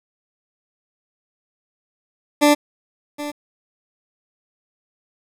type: tone with echo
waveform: 20% pulse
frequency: 293.7 Hz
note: D4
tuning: in tune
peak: -6 dBFS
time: 2.41-2.55 s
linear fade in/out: 20 ms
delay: 770 ms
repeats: 1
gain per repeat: -15 dB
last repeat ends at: 3.32 s
effects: resampled to 32000 Hz + 8-bit